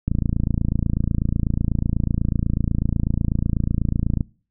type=click train; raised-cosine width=5 ms; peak=-8 dBFS; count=117; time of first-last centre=0.08-4.208 s; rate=28.1 Hz; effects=noise-tail reverb RT60 0.4 s tail -23 dB re dry